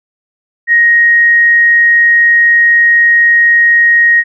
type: tone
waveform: sine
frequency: 1876 Hz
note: A#6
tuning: 11 cents sharp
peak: -4 dBFS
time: 0.67-4.24 s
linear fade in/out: 50 ms
effects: none